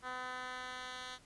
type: tone with band-pass filter sweep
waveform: 10% pulse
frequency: 253 Hz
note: B3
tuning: 42 cents sharp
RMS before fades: -44 dBFS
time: 0.02-1.19 s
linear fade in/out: 50 ms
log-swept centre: 1400 to 3300 Hz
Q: 1.1
effects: pink hiss -63 dBFS RMS until 1.25 s + resampled to 24000 Hz